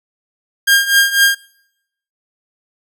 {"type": "tone with tremolo", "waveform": "sawtooth", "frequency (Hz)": 1611, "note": "G6", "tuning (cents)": 47, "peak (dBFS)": -3, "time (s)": [0.67, 1.35], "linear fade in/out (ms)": 10, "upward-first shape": "triangle", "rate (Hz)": 4, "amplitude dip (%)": 85, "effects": ["noise-tail reverb RT60 0.8 s tail -23 dB re dry"]}